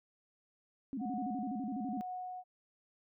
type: tone with vibrato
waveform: sine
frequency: 240 Hz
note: B3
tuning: 49 cents flat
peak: -36 dBFS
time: 0.93-2.01 s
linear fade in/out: 0 ms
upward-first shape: square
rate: 12 Hz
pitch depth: 210 cents each way
type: tone with tremolo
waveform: sine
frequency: 733 Hz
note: F#5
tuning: 16 cents flat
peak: -38 dBFS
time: 0.99-2.44 s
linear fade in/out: 50 ms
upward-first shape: triangle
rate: 1.1 Hz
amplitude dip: 60%
effects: none